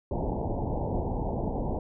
pink low-pass noise, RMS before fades -30 dBFS, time 0.11-1.79 s, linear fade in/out 2 ms, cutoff 930 Hz, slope 96 dB/octave, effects none

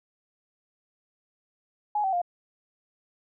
sine tone with pitch steps, 837 / 767.5 / 703.8 Hz, G#5 / G5 / F5, +13 / -37 / +13 cents, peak -23 dBFS, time 1.95-2.217 s, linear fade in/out 5 ms, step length 89 ms, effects none

